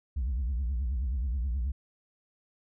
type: tone with vibrato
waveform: sine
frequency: 63.4 Hz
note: B1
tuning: 46 cents sharp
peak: -25 dBFS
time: 0.16-1.72 s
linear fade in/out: 10 ms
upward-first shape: triangle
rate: 9.4 Hz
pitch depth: 270 cents each way
effects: tanh soft clip ceiling -26 dBFS